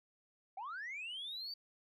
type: linear sweep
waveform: sine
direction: up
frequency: 720 to 4654 Hz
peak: -40 dBFS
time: 0.57-1.54 s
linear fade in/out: 5 ms
effects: tanh soft clip ceiling -39 dBFS